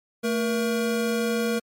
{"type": "tone pair together", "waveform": "square", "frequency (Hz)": [223.6, 474.5], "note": ["A3", "A#4"], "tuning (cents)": [28, 31], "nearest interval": "octave + minor second", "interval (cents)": 1303, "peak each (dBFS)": -26, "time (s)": [0.23, 1.6], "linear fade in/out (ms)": 20, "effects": ["MP3 64 kbps"]}